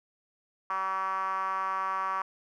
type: tone with band-pass filter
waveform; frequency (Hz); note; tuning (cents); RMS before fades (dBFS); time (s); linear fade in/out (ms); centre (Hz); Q
5% pulse; 190.7; G3; -47; -31; 0.7-2.22; 2; 1100; 6.1
effects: none